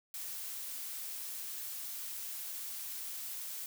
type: noise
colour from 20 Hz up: blue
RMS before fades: -42 dBFS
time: 0.14-3.66 s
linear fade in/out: 2 ms
effects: none